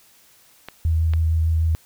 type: clicks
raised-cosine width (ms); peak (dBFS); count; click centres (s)
0.3; -17; 2; 0.686 / 1.136
type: tone with vibrato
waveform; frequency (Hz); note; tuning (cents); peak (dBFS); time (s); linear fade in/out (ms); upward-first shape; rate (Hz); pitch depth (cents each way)
sine; 80.9; E2; -32; -16; 0.85-1.75; 0; sine; 6.6; 15
effects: white hiss -54 dBFS RMS until 1.85 s